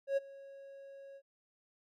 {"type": "tone with ADSR envelope", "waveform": "triangle", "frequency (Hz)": 550, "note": "C#5", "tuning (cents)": -14, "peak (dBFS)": -25, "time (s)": [0.07, 1.22], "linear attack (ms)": 100, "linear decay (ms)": 21, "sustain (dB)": -22, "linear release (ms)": 58, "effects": []}